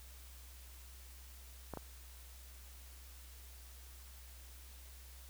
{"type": "clicks", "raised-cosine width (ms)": 1, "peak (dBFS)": -28, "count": 2, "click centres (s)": [1.737, 1.773], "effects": ["added 63 Hz sine -53 dBFS peak until 5.29 s", "white hiss -59 dBFS RMS until 5.29 s"]}